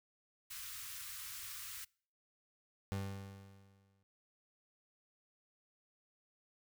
white band-stop noise, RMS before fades -47 dBFS, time 0.5-1.85 s, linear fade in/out 10 ms, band 120 to 1100 Hz, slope 48 dB/octave
30% pulse tone with exponential decay, 98 Hz, G2, in tune, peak -33 dBFS, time 2.92-4.03 s, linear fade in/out 0 ms, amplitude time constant 240 ms
effects noise-tail reverb RT60 0.5 s tail -26 dB re dry

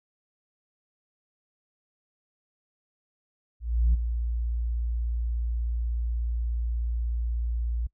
sine tone with ADSR envelope, 58.27 Hz, A#1, in tune, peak -15 dBFS, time 3.6-7.87 s, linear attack 340 ms, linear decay 14 ms, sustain -10 dB, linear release 8 ms, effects noise-tail reverb RT60 0.1 s tail -24 dB re dry + tanh soft clip ceiling -16 dBFS

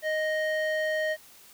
square tone with band-pass filter, 622.3 Hz, D#5, in tune, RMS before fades -28 dBFS, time 0.02-1.17 s, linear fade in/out 50 ms, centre 1300 Hz, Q 9.3, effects white hiss -53 dBFS RMS until 1.53 s

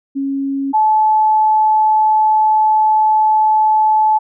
sine tone pair in turn, 274.5 / 864.5 Hz, C#4 / A5, -17 / -31 cents, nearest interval octave + minor sixth, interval 1986 cents, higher second, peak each -16 / -9 dBFS, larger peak second, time 0.15-0.73 / 0.73-4.19 s, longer second, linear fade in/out 20 ms, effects none

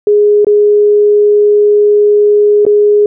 sine tone with dropouts, 415.3 Hz, G#4, in tune, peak -4 dBFS, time 0.07-3.06 s, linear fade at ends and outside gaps 2 ms, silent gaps 0.447-0.468 / 2.652-2.665 s, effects none

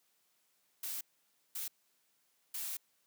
blue noise bursts at uneven times, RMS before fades -40 dBFS, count 3, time 0.83-1.01 / 1.55-1.68 / 2.54-2.77 s, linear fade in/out 5 ms, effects white hiss -75 dBFS RMS until 3.06 s + high-pass 150 Hz 12 dB/octave

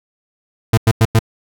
40% pulse tone bursts, 112.3 Hz, A2, 36 cents sharp, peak -7 dBFS, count 4, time 0.73-1.192 s, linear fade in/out 5 ms, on 45 ms, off 94 ms, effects none

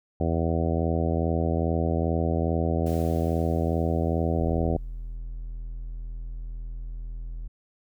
harmonic tone, 82.41 Hz, E2, in tune, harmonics 1 / 2 / 3 / 4 / 5 / 6 / 7 / 8 / 9, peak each -26 / -29 / -31 / -32 / -33 / -34 / -34 / -35 / -36 dBFS, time 0.2-4.77 s, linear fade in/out 5 ms
white noise with exponential decay, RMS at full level -46 dBFS, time 2.86-5.16 s, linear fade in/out 5 ms, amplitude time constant 500 ms
triangle tone, 41 Hz, E1, 9 cents flat, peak -30 dBFS, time 4.38-7.48 s, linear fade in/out 10 ms
effects none

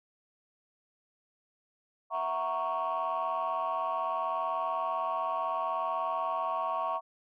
sine chord, F# dominant seventh, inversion third, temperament equal, 659.3 / 740 / 932.3 / 1108.7 Hz, E5 / F#5 / A#5 / C#6, 0 / 0 / 0 / 0 cents, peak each -34 / -36 / -34 / -31 dBFS, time 2.1-7.01 s, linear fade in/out 50 ms, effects tanh soft clip ceiling -24 dBFS

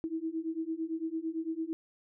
sine beating tone pair, 319 / 327.9 Hz, D#4 / E4, +43 / -9 cents, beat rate 8.9 Hz, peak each -36 / -35 dBFS, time 0.04-1.73 s, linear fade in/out 0 ms, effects none

